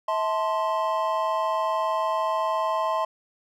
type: chord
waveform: triangle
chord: A minor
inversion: second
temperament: equal with one note detuned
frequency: 645.3 / 880 / 1046.5 Hz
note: E5 / A5 / C6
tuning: -37 / 0 / 0 cents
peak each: -25 / -27 / -24 dBFS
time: 0.08-3.05 s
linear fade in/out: 5 ms
effects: none